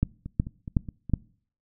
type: two click trains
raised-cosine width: 5 ms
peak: -9 / -23 dBFS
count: 4 / 5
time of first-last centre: 0.03-1.137 / 0.26-1.097 s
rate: 2.71 / 4.78 Hz
effects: noise-tail reverb RT60 0.5 s tail -23 dB re dry